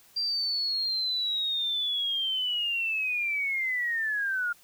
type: linear sweep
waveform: sine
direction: down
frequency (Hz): 4745 to 1400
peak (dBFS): -26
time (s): 0.16-4.53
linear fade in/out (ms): 10
effects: white hiss -58 dBFS RMS until 4.63 s